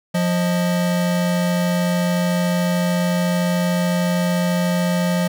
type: tone pair together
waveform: square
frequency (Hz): 176.45 / 623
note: F3 / D#5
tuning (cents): +18 / +2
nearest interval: octave + minor seventh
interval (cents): 2184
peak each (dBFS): -18 / -26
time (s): 0.14-5.28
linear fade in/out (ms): 10
effects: none

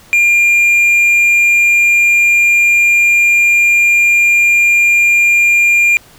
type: tone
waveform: triangle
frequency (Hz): 2400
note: D7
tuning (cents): +37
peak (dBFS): -5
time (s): 0.13-5.97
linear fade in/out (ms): 0
effects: pink hiss -42 dBFS RMS until 6.18 s

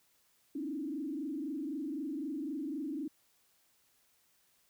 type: tone with frequency modulation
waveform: sine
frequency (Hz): 293.7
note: D4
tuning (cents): 0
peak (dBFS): -35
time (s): 0.55-3.08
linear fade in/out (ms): 5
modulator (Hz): 23.9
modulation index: 1.4
effects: white hiss -71 dBFS RMS until 4.69 s

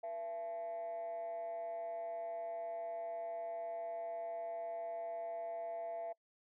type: tone with frequency modulation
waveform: sine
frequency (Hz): 674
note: E5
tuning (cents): +38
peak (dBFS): -38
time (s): 0.03-6.13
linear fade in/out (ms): 10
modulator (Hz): 193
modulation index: 0.41
effects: noise-tail reverb RT60 0.1 s tail -26 dB re dry + tanh soft clip ceiling -37 dBFS

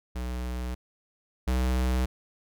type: tone pair in turn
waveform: square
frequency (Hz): 61.74 / 63.18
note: B1 / B1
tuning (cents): 0 / +40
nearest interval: unison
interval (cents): 40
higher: second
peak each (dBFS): -31 / -24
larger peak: second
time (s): 0.15-0.75 / 1.47-2.06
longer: first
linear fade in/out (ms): 10
effects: none

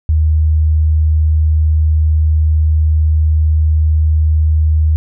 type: tone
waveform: sine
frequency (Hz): 77.78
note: D#2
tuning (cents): 0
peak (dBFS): -8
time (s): 0.09-4.96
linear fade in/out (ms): 0
effects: none

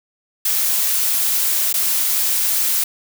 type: noise with dropouts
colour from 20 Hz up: blue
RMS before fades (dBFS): -18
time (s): 0.45-2.84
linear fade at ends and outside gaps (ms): 5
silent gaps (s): 1.728-1.739
effects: none

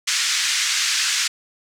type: band-pass noise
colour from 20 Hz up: white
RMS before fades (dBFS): -21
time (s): 0.07-1.28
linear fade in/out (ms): 10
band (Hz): 1500 to 6900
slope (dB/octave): 24
effects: none

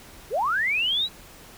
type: linear sweep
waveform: sine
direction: up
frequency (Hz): 349.2 to 4000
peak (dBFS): -21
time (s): 0.3-1.09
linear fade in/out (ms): 50
effects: pink hiss -47 dBFS RMS until 1.57 s

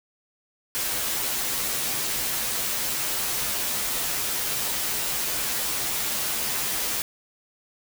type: noise with comb filter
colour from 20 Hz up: white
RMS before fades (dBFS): -27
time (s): 0.75-7.02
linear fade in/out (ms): 0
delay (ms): 11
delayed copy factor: -0.7
effects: none

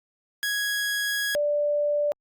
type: tone pair in turn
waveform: sawtooth / sine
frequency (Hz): 1661.2 / 587.3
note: G#6 / D5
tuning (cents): 0 / 0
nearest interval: octave + tritone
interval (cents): 1800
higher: first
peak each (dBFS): -21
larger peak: neither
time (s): 0.43-1.35 / 1.35-2.12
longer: first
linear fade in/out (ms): 0
effects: Opus 48 kbps

